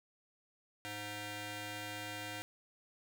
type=ring-modulated tone; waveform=10% pulse; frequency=415.3 Hz; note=G#4; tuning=in tune; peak=-30 dBFS; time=0.85-2.42 s; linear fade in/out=0 ms; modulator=1140 Hz; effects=none